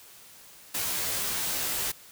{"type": "noise with comb filter", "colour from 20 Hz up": "white", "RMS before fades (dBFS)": -30, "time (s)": [0.74, 1.92], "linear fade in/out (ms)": 10, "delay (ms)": 14, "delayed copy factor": -0.95, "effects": ["white hiss -51 dBFS RMS until 2.11 s"]}